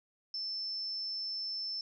sine tone, 5300 Hz, E8, 9 cents sharp, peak -35 dBFS, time 0.34-1.81 s, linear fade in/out 2 ms, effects none

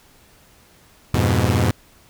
sawtooth chord, F diminished, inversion none, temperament equal, 87.31 / 103.83 / 123.47 Hz, F2 / Ab2 / Cb3, 0 / 0 / 0 cents, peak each -16 dBFS, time 1.14-1.71 s, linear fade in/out 0 ms, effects pink hiss -52 dBFS RMS until 2.09 s

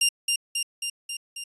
15% pulse tone with echo, 2794 Hz, F7, in tune, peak -11 dBFS, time 0.01-0.09 s, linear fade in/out 5 ms, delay 270 ms, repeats 5, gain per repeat -3 dB, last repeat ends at 1.44 s, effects resampled to 24000 Hz

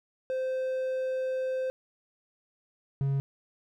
triangle tone pair in turn, 519 / 137.7 Hz, C5 / C#3, -14 / -11 cents, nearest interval octave + major seventh, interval 2297 cents, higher first, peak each -26 / -23 dBFS, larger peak second, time 0.3-1.7 / 3.01-3.2 s, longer first, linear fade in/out 0 ms, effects none

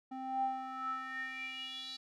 square tone with band-pass filter sweep, 261.6 Hz, C4, in tune, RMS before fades -40 dBFS, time 0.11-1.97 s, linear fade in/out 10 ms, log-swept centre 560 to 4200 Hz, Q 8.2, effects none

